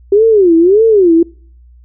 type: tone with vibrato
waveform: sine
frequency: 385.2 Hz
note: G4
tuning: 30 cents flat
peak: -4 dBFS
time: 0.12-1.23 s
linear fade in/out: 5 ms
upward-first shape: sine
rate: 1.7 Hz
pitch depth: 280 cents each way
effects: noise-tail reverb RT60 0.5 s tail -25 dB re dry + added 60 Hz sine -38 dBFS peak until 1.84 s